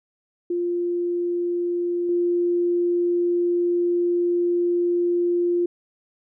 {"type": "tone with level steps", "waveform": "sine", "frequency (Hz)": 349.2, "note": "F4", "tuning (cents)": 0, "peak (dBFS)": [-21, -18], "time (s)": [0.5, 5.66], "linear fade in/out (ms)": 5, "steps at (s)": 2.09, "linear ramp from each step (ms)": 2, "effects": []}